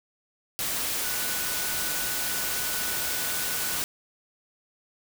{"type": "tone in noise", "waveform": "sine", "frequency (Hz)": 1480, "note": "F#6", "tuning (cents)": 0, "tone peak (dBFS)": -38, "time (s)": [1.04, 3.77], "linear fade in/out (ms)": 0, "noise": "white", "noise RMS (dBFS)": -29, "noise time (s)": [0.59, 3.84], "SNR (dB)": -12, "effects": []}